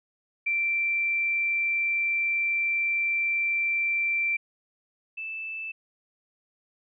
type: tone pair in turn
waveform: sine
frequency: 2349 / 2637 Hz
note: D7 / E7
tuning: 0 / 0 cents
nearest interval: major second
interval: 200 cents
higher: second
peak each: -23 / -32 dBFS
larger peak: first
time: 0.46-4.37 / 5.17-5.72 s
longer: first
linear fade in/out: 10 ms
effects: none